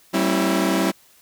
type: tone cluster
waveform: sawtooth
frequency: 192.4 / 224.7 / 269.3 / 328.6 Hz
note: G3 / A3 / C#4 / E4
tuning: -32 / +37 / -50 / -5 cents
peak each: -18 / -27 / -20 / -18 dBFS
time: 0.13-0.92 s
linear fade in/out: 20 ms
effects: white hiss -54 dBFS RMS until 1.21 s